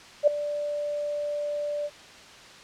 sine tone with ADSR envelope, 587.3 Hz, D5, in tune, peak -12 dBFS, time 0.23-1.9 s, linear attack 43 ms, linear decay 6 ms, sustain -15 dB, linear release 45 ms, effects white hiss -47 dBFS RMS until 2.63 s + low-pass 5000 Hz 12 dB/octave

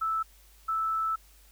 sine tone pair in turn, 1315 / 1315 Hz, E6 / E6, -5 / -5 cents, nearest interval unison, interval 0 cents, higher neither, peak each -26 dBFS, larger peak neither, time 0.01-0.23 / 0.68-1.16 s, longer second, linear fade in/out 10 ms, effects added 50 Hz sine -56 dBFS peak until 1.51 s + white hiss -60 dBFS RMS until 1.51 s

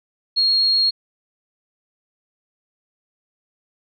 sine tone, 4277 Hz, C8, 37 cents sharp, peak -14 dBFS, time 0.36-0.91 s, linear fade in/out 20 ms, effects none

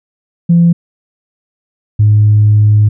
sine tone pair in turn, 170.4 / 105.5 Hz, F3 / G#2, -42 / +28 cents, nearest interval minor sixth, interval 830 cents, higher first, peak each -3 dBFS, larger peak neither, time 0.49-0.73 / 1.99-2.89 s, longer second, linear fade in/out 10 ms, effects tanh soft clip ceiling 0 dBFS

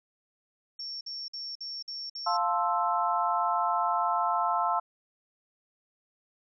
sine tone bursts, 5470 Hz, F8, 37 cents flat, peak -35 dBFS, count 6, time 0.79-2.37 s, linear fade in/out 5 ms, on 220 ms, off 52 ms
sine chord, F major seventh, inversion none, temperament equal, 698.5 / 880 / 1046.5 / 1318.5 Hz, F5 / A5 / C6 / E6, 0 / 0 / 0 / 0 cents, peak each -30 dBFS, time 2.26-4.8 s, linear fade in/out 10 ms
effects none

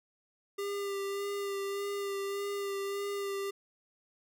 square tone with vibrato, 399.3 Hz, G4, 32 cents sharp, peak -34 dBFS, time 0.58-3.51 s, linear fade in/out 10 ms, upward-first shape sine, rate 1.7 Hz, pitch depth 19 cents each way, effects none

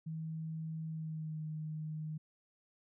sine tone with pitch glide, 159.8 to 155.25 Hz, D#3 to D#3, +47 to -3 cents, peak -38 dBFS, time 0.06-2.18 s, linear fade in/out 10 ms, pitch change -50 cents, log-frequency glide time 0.87-1.43 s, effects none

